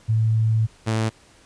sine / sawtooth tone pair in turn, 110.9 / 110.9 Hz, A2 / A2, +14 / +14 cents, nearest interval unison, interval 0 cents, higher neither, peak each -16 dBFS, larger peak neither, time 0.08-0.67 / 0.86-1.1 s, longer first, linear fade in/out 20 ms, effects pink hiss -53 dBFS RMS until 1.45 s + resampled to 22050 Hz

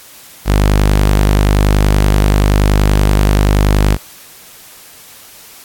sawtooth tone, 50.5 Hz, G#1, 48 cents flat, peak -4 dBFS, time 0.45-3.98 s, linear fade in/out 50 ms, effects white hiss -38 dBFS RMS until 5.64 s + AAC 64 kbps

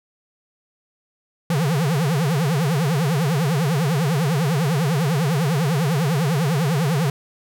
square tone with vibrato, 152.2 Hz, D#3, 38 cents flat, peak -18 dBFS, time 1.5-7.1 s, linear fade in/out 2 ms, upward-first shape triangle, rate 10 Hz, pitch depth 300 cents each way, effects none

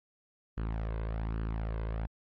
sawtooth tone with flanger, 55 Hz, A1, in tune, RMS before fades -34 dBFS, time 0.57-2.07 s, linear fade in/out 10 ms, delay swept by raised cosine 0.67 to 1.97 ms, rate 1.2 Hz, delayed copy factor +0.5, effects low-pass 2000 Hz 12 dB/octave + MP3 32 kbps

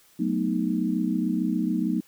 sine chord, B dominant seventh, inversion second, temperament equal, 185 / 220 / 246.9 / 311.1 Hz, F#3 / A3 / B3 / D#4, 0 / 0 / 0 / 0 cents, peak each -28 dBFS, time 0.19-2.01 s, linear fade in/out 10 ms, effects white hiss -58 dBFS RMS until 2.07 s

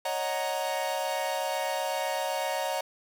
45% pulse chord, D# minor seventh, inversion third, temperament equal, 554.4 / 622.3 / 740 / 932.3 Hz, C#5 / D#5 / F#5 / A#5, 0 / 0 / 0 / 0 cents, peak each -34 dBFS, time 0.05-2.81 s, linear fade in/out 5 ms, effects none

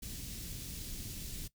pink band-stop noise, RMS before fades -43 dBFS, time 0.02-1.48 s, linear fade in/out 10 ms, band 230 to 3900 Hz, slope 12 dB/octave, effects noise-tail reverb RT60 0.1 s tail -18 dB re dry

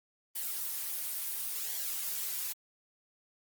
blue noise with flanger, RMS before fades -36 dBFS, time 0.35-2.53 s, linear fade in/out 10 ms, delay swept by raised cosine 0.76 to 4.46 ms, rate 0.72 Hz, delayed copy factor -0.5, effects Opus 24 kbps

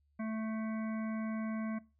harmonic tone with a mistuned harmonic, 220 Hz, A3, in tune, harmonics 1 / 3 / 5 / 7 / 9 / 10, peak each -35 / -45 / -49 / -52 / -54 / -55 dBFS, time 0.19-1.79 s, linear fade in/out 10 ms, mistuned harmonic 10, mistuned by +32 cents, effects noise-tail reverb RT60 0.3 s tail -21 dB re dry + added 72 Hz sine -70 dBFS peak until 1.99 s

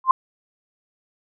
sine tone with exponential growth, 1046.5 Hz, C6, in tune, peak -5 dBFS, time 0.04-0.11 s, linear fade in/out 2 ms, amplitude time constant 15 ms, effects none

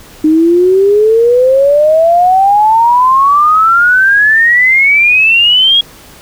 sine exponential sweep, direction up, 305.4 to 3322 Hz, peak -4 dBFS, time 0.24-5.81 s, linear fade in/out 5 ms, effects pink hiss -36 dBFS RMS until 6.21 s

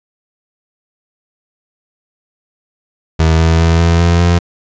30% pulse tone with pitch steps, 80.6 / 81.77 / 82.96 / 84.17 / 85.39 / 86.63 Hz, E2 / E2 / E2 / E2 / F2 / F2, -38 / -13 / +12 / +37 / -38 / -13 cents, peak -5 dBFS, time 3.19-4.39 s, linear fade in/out 10 ms, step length 200 ms, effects resampled to 16000 Hz

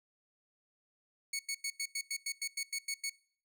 15% pulse tone bursts, 2217 Hz, C#7, in tune, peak -28 dBFS, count 12, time 1.33-3.097 s, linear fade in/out 5 ms, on 62 ms, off 93 ms, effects noise-tail reverb RT60 0.5 s tail -22 dB re dry

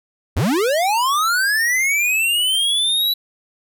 square linear sweep, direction up, 58.8 to 3963 Hz, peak -16 dBFS, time 0.36-3.14 s, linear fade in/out 10 ms, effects none

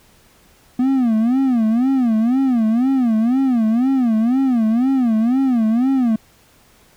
triangle tone with vibrato, 242.7 Hz, B3, 30 cents flat, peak -11 dBFS, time 0.79-6.16 s, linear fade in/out 5 ms, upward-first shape sine, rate 2 Hz, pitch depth 190 cents each way, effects pink hiss -52 dBFS RMS until 6.96 s

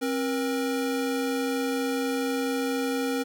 square tone pair together, 267.6 / 476.8 Hz, C4 / A#4, +39 / +39 cents, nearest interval minor seventh, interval 1000 cents, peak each -28 / -30 dBFS, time 0.01-3.24 s, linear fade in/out 20 ms, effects none

